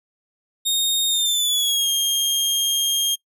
sawtooth tone with pitch glide, 3700 to 3221 Hz, A#7 to G7, -14 to +46 cents, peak -15 dBFS, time 0.65-3.16 s, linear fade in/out 20 ms, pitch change -240 cents, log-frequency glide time 1.08-1.9 s, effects noise-tail reverb RT60 0.1 s tail -22 dB re dry

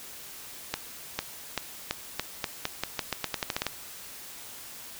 accelerating click train, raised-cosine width 0.2 ms, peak -10 dBFS, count 17, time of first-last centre 0.74-3.667 s, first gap 450 ms, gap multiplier 0.86, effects white hiss -44 dBFS RMS until 4.99 s

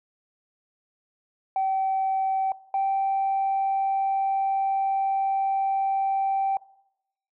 sine tone pair in turn, 769 / 779.3 Hz, G5 / G5, -33 / -10 cents, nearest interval unison, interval 23 cents, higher second, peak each -20 dBFS, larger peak neither, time 1.56-2.52 / 2.74-6.57 s, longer second, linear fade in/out 2 ms, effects noise-tail reverb RT60 0.8 s tail -21 dB re dry + tanh soft clip ceiling -18 dBFS

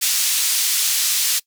pink band-pass noise, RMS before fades -19 dBFS, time 0.01-1.4 s, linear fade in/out 20 ms, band 4100 to 16000 Hz, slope 12 dB/octave, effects noise-tail reverb RT60 0.1 s tail -22 dB re dry

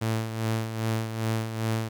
sawtooth tone with tremolo, 111.7 Hz, A2, 27 cents sharp, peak -20 dBFS, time 0.01-1.89 s, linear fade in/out 10 ms, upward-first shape sine, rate 2.5 Hz, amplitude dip 60%, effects 10-bit

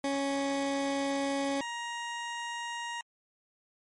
20% pulse tone pair in turn, 277.2 / 942.7 Hz, C#4 / A#5, 0 / +19 cents, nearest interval octave + major sixth, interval 2119 cents, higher second, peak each -24 / -30 dBFS, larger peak first, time 0.04-1.61 / 1.61-3.01 s, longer first, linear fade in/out 2 ms, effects low-pass 10000 Hz 12 dB/octave + MP3 48 kbps

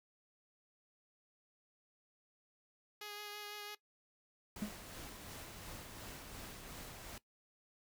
5% pulse tone with vibrato, 415.3 Hz, G#4, in tune, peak -34 dBFS, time 3.01-3.75 s, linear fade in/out 5 ms, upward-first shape sine, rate 6 Hz, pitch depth 14 cents each way
pink noise with tremolo, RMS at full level -49 dBFS, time 4.56-7.18 s, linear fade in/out 2 ms, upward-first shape sine, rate 2.8 Hz, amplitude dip 30%
triangle tone with exponential decay, 210 Hz, G#3, 19 cents sharp, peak -30 dBFS, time 4.62-4.76 s, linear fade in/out 2 ms, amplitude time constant 29 ms
effects noise-tail reverb RT60 0.1 s tail -18 dB re dry

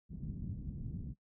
white low-pass noise, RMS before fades -42 dBFS, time 0.09-1.15 s, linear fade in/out 50 ms, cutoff 190 Hz, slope 24 dB/octave, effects noise-tail reverb RT60 0.1 s tail -22 dB re dry

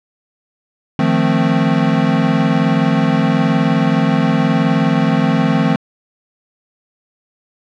square chord, F dominant seventh, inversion third, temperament equal, 155.56 / 174.61 / 220 / 261.6 Hz, Eb3 / F3 / A3 / C4, 0 / 0 / 0 / 0 cents, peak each -18 dBFS, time 0.99-5.76 s, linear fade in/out 2 ms, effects low-pass 3000 Hz 12 dB/octave

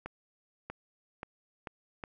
accelerating click train, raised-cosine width 0.5 ms, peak -24 dBFS, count 5, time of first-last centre 0.06-2.038 s, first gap 640 ms, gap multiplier 0.83, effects none

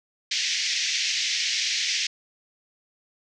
white band-pass noise, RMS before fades -26 dBFS, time 0.31-2.07 s, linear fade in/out 5 ms, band 1900 to 6200 Hz, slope 48 dB/octave, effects none

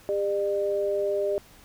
sine tone pair together, 401.5 / 601.6 Hz, G4 / D5, +41 / +42 cents, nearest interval perfect fifth, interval 701 cents, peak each -26 dBFS, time 0.09-1.38 s, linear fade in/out 0 ms, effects pink hiss -53 dBFS RMS until 1.64 s

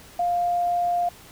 sine tone, 702 Hz, F5, 9 cents sharp, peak -20 dBFS, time 0.19-1.09 s, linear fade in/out 5 ms, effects pink hiss -47 dBFS RMS until 1.31 s

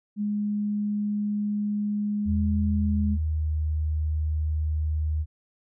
sine tone, 207.5 Hz, G#3, 1 cent flat, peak -24 dBFS, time 0.16-3.18 s, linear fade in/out 50 ms
sine tone with pitch glide, 81.4 to 77.19 Hz, E2 to D#2, -21 to -13 cents, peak -23 dBFS, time 2.25-5.26 s, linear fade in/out 50 ms, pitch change -92 cents, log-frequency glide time 2.6-3.49 s
effects none

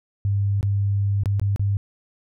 sine tone with dropouts, 100 Hz, G2, 35 cents sharp, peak -18 dBFS, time 0.25-1.77 s, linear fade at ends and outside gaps 0 ms, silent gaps 0.61-0.629 / 1.235-1.258 / 1.397-1.415 / 1.561-1.595 s, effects none

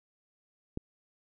click, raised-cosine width 3 ms, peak -21 dBFS, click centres 0.774 s, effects none

